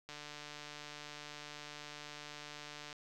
click train, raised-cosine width 0.2 ms, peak -30 dBFS, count 421, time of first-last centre 0.09-2.928 s, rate 148 Hz, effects none

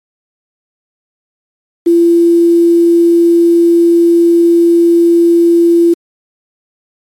sine tone with quantisation, 340 Hz, F4, 46 cents flat, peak -4 dBFS, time 1.86-5.94 s, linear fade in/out 10 ms, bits 5, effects MP3 64 kbps

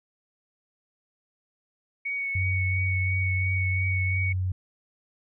sine tone with vibrato, 2228 Hz, C#7, 8 cents sharp, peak -27 dBFS, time 2.05-4.33 s, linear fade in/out 10 ms, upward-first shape triangle, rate 2.9 Hz, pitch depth 19 cents each way
sine tone, 92.5 Hz, F#2, in tune, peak -24 dBFS, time 2.35-4.52 s, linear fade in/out 5 ms
effects none

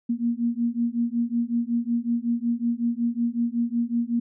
sine beating tone pair, 233.1 / 238.5 Hz, A#3 / A#3, 0 / +40 cents, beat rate 5.4 Hz, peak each -25 dBFS, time 0.09-4.2 s, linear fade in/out 10 ms, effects none

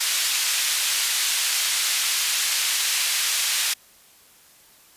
pink band-pass noise, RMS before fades -23 dBFS, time 0-3.74 s, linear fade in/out 10 ms, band 2600 to 12000 Hz, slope 12 dB/octave, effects white hiss -53 dBFS RMS until 4.96 s + resampled to 32000 Hz

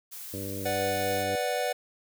blue noise, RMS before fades -41 dBFS, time 0.11-1.24 s, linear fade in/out 20 ms
harmonic tone, 98 Hz, G2, in tune, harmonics 1 / 2 / 3 / 4 / 5 / 6, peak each -38 / -41 / -39 / -43 / -41 / -46 dBFS, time 0.33-1.36 s, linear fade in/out 10 ms
square chord, B minor, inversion none, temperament equal, 493.9 / 587.3 / 740 Hz, B4 / D5 / F#5, 0 / 0 / 0 cents, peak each -32 dBFS, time 0.65-1.73 s, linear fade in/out 10 ms
effects none

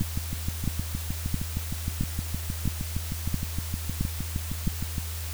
two click trains, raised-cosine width 5 ms, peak -12 / -17 dBFS, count 8 / 33, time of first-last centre 0.01-4.677 / 0.02-4.981 s, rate 1.5 / 6.45 Hz, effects added 81 Hz sine -32 dBFS peak until 5.33 s + white hiss -39 dBFS RMS until 5.33 s

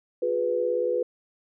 sine chord, F diminished, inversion none, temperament equal with one note detuned, 357.4 / 415.3 / 493.9 Hz, F4 / Ab4 / Cb5, +40 / 0 / 0 cents, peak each -30 / -30 / -24 dBFS, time 0.22-1.03 s, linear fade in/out 5 ms, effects none

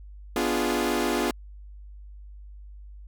sawtooth chord, B diminished seventh, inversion none, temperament equal, 246.9 / 293.7 / 349.2 / 415.3 Hz, B3 / D4 / F4 / Ab4, 0 / 0 / 0 / 0 cents, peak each -25 / -26 / -24 / -26 dBFS, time 0.36-1.31 s, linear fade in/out 2 ms, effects added 50 Hz sine -41 dBFS peak until 3.07 s

